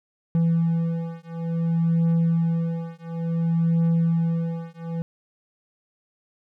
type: beating tone pair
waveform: triangle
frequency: 166.1 / 166.67 Hz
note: E3 / E3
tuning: +13 / +19 cents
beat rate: 0.57 Hz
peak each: -21 dBFS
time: 0.35-5.02 s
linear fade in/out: 0 ms
effects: none